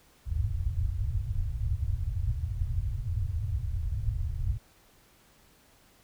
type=low-pass noise; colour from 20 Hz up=white; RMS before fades=-30 dBFS; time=0.25-4.59 s; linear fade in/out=50 ms; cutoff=110 Hz; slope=48 dB/octave; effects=pink hiss -61 dBFS RMS until 6.03 s